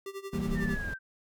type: tone with tremolo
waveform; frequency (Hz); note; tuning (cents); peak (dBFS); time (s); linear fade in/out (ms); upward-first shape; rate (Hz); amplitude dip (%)
square; 392; G4; 0; -36; 0.06-0.77; 2; sine; 11; 85
type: chord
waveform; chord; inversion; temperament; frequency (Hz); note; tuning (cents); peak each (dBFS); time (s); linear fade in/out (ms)
sine; E diminished; none; equal; 164.81 / 196 / 233.1; E3 / G3 / Bb3; 0 / 0 / 0; -34; 0.33-0.75; 5
type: noise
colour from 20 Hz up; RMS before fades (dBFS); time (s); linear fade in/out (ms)
brown; -36; 0.33-0.94; 5
type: exponential sweep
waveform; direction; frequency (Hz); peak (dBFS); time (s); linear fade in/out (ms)
sine; down; 1846 to 1539; -35; 0.54-0.99; 50
effects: none